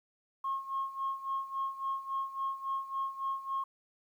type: tone with tremolo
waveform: sine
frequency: 1081 Hz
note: C#6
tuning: 44 cents flat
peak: -29 dBFS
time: 0.44-3.64 s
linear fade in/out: 5 ms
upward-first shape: sine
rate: 3.6 Hz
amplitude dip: 80%
effects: tanh soft clip ceiling -26 dBFS + 11-bit